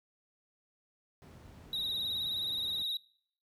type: noise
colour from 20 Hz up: brown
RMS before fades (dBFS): -49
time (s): 1.22-2.82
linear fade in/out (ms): 0
type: tone with vibrato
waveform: triangle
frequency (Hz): 3802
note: A#7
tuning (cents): +33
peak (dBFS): -31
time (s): 1.73-2.97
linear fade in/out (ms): 2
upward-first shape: triangle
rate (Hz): 19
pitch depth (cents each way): 72
effects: noise-tail reverb RT60 0.6 s tail -23 dB re dry + high-pass 80 Hz 12 dB/octave